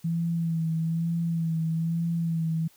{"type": "tone with vibrato", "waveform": "sine", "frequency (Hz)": 165, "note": "E3", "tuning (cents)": 2, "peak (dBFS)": -24, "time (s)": [0.04, 2.68], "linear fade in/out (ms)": 10, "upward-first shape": "sine", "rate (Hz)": 1.1, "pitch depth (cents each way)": 35, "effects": ["white hiss -59 dBFS RMS until 2.76 s"]}